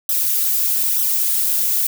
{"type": "noise with flanger", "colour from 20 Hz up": "violet", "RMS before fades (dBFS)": -18, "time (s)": [0.09, 1.87], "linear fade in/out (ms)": 2, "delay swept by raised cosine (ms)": [0.42, 6.02], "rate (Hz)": 1.1, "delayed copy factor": -0.85, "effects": []}